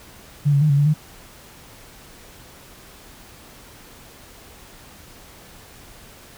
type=tone with pitch steps; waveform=sine; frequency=145.1 / 140.9 / 152.6 / 140.8 / 144.7 / 152.8 Hz; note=D3 / C#3 / D#3 / C#3 / D3 / D#3; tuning=-21 / +29 / -33 / +27 / -25 / -31 cents; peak=-13 dBFS; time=0.45-0.942 s; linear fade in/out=20 ms; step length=82 ms; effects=pink hiss -45 dBFS RMS until 6.37 s